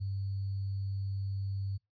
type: tone with sample-and-hold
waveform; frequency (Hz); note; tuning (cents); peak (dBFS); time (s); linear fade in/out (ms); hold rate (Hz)
sine; 98; G2; 0; -32; 0-1.78; 20; 4410
effects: noise-tail reverb RT60 0.2 s tail -26 dB re dry + resampled to 11025 Hz